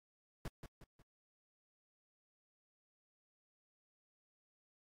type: noise with echo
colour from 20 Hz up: brown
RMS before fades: -42 dBFS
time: 0.45-0.48 s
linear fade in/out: 2 ms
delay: 180 ms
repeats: 3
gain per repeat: -7 dB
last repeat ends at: 1.02 s
effects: AAC 48 kbps